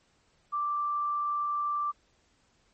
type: tone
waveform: sine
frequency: 1174.7 Hz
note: D6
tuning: in tune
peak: -27 dBFS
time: 0.52-1.92 s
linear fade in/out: 20 ms
effects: pink hiss -68 dBFS RMS until 2.73 s + MP3 32 kbps